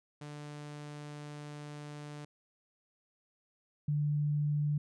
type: tone pair in turn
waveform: sawtooth / sine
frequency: 147.7 / 147.7 Hz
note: D3 / D3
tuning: +10 / +10 cents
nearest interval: unison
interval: 0 cents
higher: neither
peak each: -39 / -28 dBFS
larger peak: second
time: 0.21-2.25 / 3.88-4.78 s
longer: first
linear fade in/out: 5 ms
effects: resampled to 22050 Hz